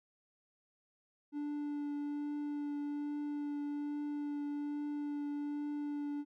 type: tone with vibrato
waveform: triangle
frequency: 291.7 Hz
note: D4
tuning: 12 cents flat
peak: -34 dBFS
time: 1.32-6.25 s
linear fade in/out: 50 ms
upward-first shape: triangle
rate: 1.2 Hz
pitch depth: 12 cents each way
effects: none